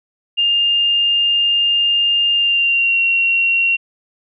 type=tone with pitch glide; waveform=sine; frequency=2811 to 2742 Hz; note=F7 to F7; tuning=+11 to -32 cents; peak=-12 dBFS; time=0.37-3.77 s; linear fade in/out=20 ms; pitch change=-43 cents; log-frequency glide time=2.34-3 s; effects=none